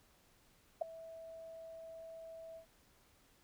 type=tone with ADSR envelope; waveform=sine; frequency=654 Hz; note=E5; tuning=14 cents flat; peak=-28 dBFS; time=0.81-2.66 s; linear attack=9 ms; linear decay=6 ms; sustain=-20 dB; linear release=98 ms; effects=pink hiss -69 dBFS RMS until 3.43 s